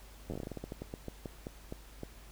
slowing click train, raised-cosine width 2 ms, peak -26 dBFS, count 20, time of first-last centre 0.3-2.034 s, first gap 10 ms, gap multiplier 1.21, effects added 50 Hz sine -52 dBFS peak until 2.31 s + pink hiss -57 dBFS RMS until 2.31 s

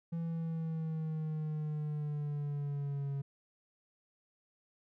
triangle exponential sweep, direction down, 167.4 to 138.59 Hz, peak -32 dBFS, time 0.12-3.22 s, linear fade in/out 10 ms, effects none

